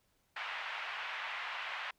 white band-pass noise, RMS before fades -41 dBFS, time 0.36-1.91 s, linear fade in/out 5 ms, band 780 to 2700 Hz, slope 24 dB/octave, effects pink hiss -75 dBFS RMS until 1.98 s

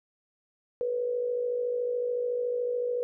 sine tone with amplitude modulation, 488.2 Hz, B4, 20 cents flat, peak -24 dBFS, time 0.81-3.03 s, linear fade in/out 0 ms, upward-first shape sine, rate 53.8 Hz, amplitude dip 55%, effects none

